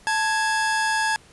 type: tone pair together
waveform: 45% pulse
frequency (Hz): 880 / 1660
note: A5 / G#6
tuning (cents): 0 / -1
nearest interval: major seventh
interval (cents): 1099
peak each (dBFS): -23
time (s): 0.07-1.16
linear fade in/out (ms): 0
effects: pink hiss -52 dBFS RMS until 1.32 s + resampled to 24000 Hz